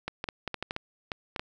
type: clicks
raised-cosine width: 0.3 ms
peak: -16 dBFS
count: 11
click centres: 0.08 / 0.241 / 0.288 / 0.477 / 0.543 / 0.626 / 0.709 / 0.764 / 1.118 / 1.362 / 1.395 s
effects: none